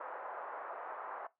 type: band-pass noise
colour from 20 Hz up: white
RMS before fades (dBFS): -44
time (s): 0-1.27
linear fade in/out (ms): 5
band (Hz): 540 to 1300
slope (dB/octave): 24
effects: noise-tail reverb RT60 0.2 s tail -18 dB re dry + low-pass 2000 Hz 12 dB/octave